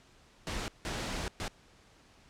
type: noise bursts at uneven times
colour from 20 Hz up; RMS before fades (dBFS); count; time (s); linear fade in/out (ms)
pink; -36; 3; 0.47-0.68 / 0.85-1.28 / 1.4-1.48; 0
effects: pink hiss -61 dBFS RMS until 2.29 s + low-pass 7000 Hz 12 dB/octave